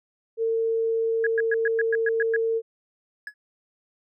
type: tone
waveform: sine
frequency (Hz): 452.7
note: A4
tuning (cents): +49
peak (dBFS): -21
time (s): 0.37-2.62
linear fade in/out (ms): 50
type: tone bursts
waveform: sine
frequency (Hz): 1661.2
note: G#6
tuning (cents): 0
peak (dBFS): -22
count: 9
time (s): 1.24-2.363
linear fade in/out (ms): 2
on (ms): 27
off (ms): 110
type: tone with exponential decay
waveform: triangle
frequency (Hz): 1692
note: G#6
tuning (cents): +32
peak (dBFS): -26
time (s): 3.27-3.34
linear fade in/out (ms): 2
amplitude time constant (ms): 15
effects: none